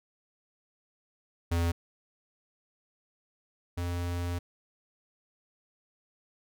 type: tone pair in turn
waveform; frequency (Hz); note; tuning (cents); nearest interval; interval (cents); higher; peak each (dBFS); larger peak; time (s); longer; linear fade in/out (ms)
square; 84.9 / 87.39; F2 / F2; -48 / +2; minor second; 50; second; -26 / -31; first; 1.51-1.72 / 3.77-4.39; second; 10
effects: none